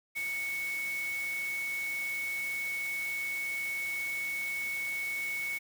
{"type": "tone in noise", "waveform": "sine", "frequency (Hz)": 2217, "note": "C#7", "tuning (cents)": 0, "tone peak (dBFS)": -32, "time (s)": [0.15, 5.59], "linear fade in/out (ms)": 20, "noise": "white", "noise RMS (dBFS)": -45, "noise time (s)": [0.15, 5.59], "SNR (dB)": 10, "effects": []}